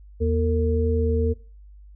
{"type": "tone cluster", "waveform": "sine", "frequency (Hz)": [79.9, 237.5, 454], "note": ["D#2", "A#3", "A#4"], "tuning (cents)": [47, 33, -46], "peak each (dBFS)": [-21, -28, -23], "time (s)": [0.2, 1.34], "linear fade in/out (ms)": 20, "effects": ["noise-tail reverb RT60 0.4 s tail -21 dB re dry", "added 50 Hz sine -43 dBFS peak until 1.95 s"]}